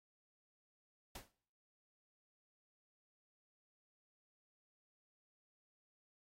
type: noise with exponential decay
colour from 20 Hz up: pink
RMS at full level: -45 dBFS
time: 1.15-1.32 s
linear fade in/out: 5 ms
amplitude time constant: 35 ms
effects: noise-tail reverb RT60 0.6 s tail -22 dB re dry + AAC 48 kbps